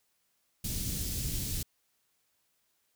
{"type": "band-stop noise", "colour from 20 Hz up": "pink", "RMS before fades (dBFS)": -34, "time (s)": [0.64, 1.63], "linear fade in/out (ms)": 5, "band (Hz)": [200, 4900], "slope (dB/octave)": 12, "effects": ["white hiss -75 dBFS RMS until 2.95 s"]}